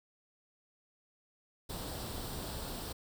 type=noise with comb filter; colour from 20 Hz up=pink; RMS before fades=-41 dBFS; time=1.69-2.93 s; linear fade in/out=10 ms; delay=0.23 ms; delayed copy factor=+0.55; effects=none